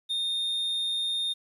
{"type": "tone", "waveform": "triangle", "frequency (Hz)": 3659, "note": "A#7", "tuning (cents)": -33, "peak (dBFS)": -25, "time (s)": [0.09, 1.34], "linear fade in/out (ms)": 20, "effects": ["resampled to 32000 Hz", "10-bit"]}